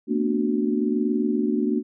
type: chord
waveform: sine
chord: B minor seventh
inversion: third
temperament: equal with one note detuned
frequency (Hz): 225.8 / 246.9 / 293.7 / 370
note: A3 / B3 / D4 / F#4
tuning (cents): +45 / 0 / 0 / 0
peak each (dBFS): -24 / -27 / -25 / -27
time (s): 0.07-1.83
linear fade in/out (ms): 50
effects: none